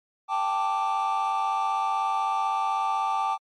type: chord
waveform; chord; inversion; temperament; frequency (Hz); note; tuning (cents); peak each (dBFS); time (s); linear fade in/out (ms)
triangle; G suspended second; none; equal; 784 / 880 / 1174.7; G5 / A5 / D6; 0 / 0 / 0; -25; 0.28-3.38; 50
effects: tanh soft clip ceiling -16 dBFS + MP3 48 kbps